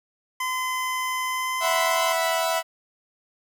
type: tone with pitch glide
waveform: 25% pulse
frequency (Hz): 1024 to 1033.5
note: C6 to C6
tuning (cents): -38 to -22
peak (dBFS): -21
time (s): 0.4-2.13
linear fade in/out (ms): 5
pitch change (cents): +16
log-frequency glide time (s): 1.28-1.79
type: chord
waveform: sawtooth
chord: E suspended second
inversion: none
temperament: equal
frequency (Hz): 659.3 / 740 / 987.8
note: E5 / F#5 / B5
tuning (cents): 0 / 0 / 0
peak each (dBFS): -20 / -25 / -24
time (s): 1.6-2.63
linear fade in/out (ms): 50
effects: none